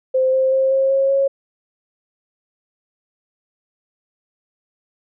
sine tone with pitch steps, 520 / 525.4 / 530.9 / 536.5 / 542.1 / 547.7 Hz, C5 / C5 / C5 / C5 / C#5 / C#5, -11 / +7 / +25 / +43 / -39 / -21 cents, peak -13 dBFS, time 0.14-1.28 s, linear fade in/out 10 ms, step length 190 ms, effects none

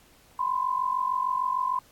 sine tone pair together, 999.9 / 1046.5 Hz, B5 / C6, +21 / 0 cents, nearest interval minor second, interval 79 cents, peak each -27 dBFS, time 0.39-1.79 s, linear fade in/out 5 ms, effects pink hiss -58 dBFS RMS until 1.91 s + AAC 64 kbps

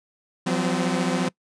sawtooth tone cluster, 173.1 / 187.6 / 256.3 Hz, F3 / F#3 / C4, -15 / +24 / -36 cents, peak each -22 dBFS, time 0.46-1.29 s, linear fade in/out 10 ms, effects noise-tail reverb RT60 0.1 s tail -23 dB re dry + resampled to 22050 Hz

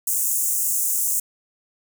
pink high-pass noise, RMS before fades -22 dBFS, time 0.07-1.2 s, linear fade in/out 5 ms, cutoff 6800 Hz, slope 48 dB/octave, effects none

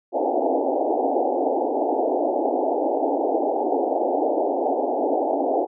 white band-pass noise, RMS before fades -22 dBFS, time 0.12-5.67 s, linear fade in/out 50 ms, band 260 to 840 Hz, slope 96 dB/octave, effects none

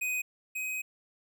square tone pair in turn, 2500 / 2520 Hz, D#7 / D#7, +8 / +21 cents, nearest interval unison, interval 13 cents, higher second, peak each -30 / -33 dBFS, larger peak first, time 0.01-0.22 / 0.55-0.82 s, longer second, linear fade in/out 10 ms, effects none

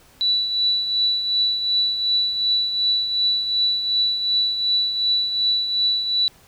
sine tone with tremolo, 3951 Hz, B7, in tune, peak -15 dBFS, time 0.21-6.28 s, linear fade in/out 0 ms, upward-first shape triangle, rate 2.7 Hz, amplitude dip 60%, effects pink hiss -52 dBFS RMS until 6.47 s

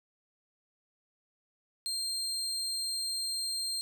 30% pulse tone, 4186 Hz, C8, in tune, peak -29 dBFS, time 1.86-3.81 s, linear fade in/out 0 ms, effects none

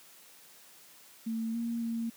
sine tone with pitch steps, 225.1 / 232.7 / 229.7 Hz, A3 / A#3 / A#3, +40 / -3 / -25 cents, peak -30 dBFS, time 1.26-2.1 s, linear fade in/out 10 ms, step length 280 ms, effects white hiss -56 dBFS RMS until 2.16 s + high-pass 150 Hz 12 dB/octave

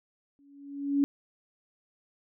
sine tone with exponential growth, 281.8 Hz, C#4, 29 cents sharp, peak -19 dBFS, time 0.39-1.04 s, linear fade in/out 0 ms, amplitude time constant 140 ms, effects none

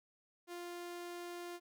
sawtooth tone, 349.4 Hz, F4, 1 cent sharp, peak -40 dBFS, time 0.47-1.6 s, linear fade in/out 50 ms, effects none

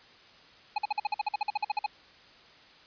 square tone bursts, 839 Hz, G#5, 17 cents sharp, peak -26 dBFS, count 16, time 0.76-1.863 s, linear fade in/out 5 ms, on 23 ms, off 49 ms, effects white hiss -55 dBFS RMS until 2.86 s + resampled to 11025 Hz

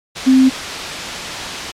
sine tone in noise, 261.6 Hz, C4, in tune, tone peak -6 dBFS, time 0.26-0.5 s, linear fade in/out 20 ms, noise white, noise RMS -22 dBFS, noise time 0.15-1.72 s, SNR +13 dB, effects low-pass 5000 Hz 12 dB/octave + MP3 96 kbps

